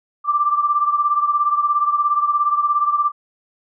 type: beating tone pair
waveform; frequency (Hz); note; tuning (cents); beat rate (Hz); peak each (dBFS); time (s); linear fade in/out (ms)
sine; 1174.7 / 1191.7; D6 / D6; 0 / +25; 17; -16 / -21; 0.24-3.12; 50
effects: none